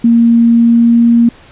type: tone with pitch glide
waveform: sine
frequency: 232.8 to 234.3 Hz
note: A#3 to A#3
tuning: -2 to +9 cents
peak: -4 dBFS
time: 0.04-1.29 s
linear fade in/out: 5 ms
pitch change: +11 cents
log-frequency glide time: 0.52-1.07 s
effects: pink hiss -40 dBFS RMS until 1.51 s + resampled to 8000 Hz